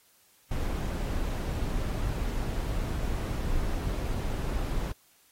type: noise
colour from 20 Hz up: brown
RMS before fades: -30 dBFS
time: 0.51-4.92 s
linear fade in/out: 5 ms
effects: white hiss -63 dBFS RMS until 5.31 s + AAC 48 kbps